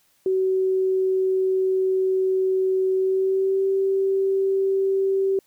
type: tone with pitch glide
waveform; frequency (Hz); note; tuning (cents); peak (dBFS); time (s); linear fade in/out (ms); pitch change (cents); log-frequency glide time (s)
sine; 377.4 to 387.1; F#4 to G4; +34 to -22; -18; 0.26-5.39; 2; +44; 2.94-3.66
effects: white hiss -63 dBFS RMS until 5.46 s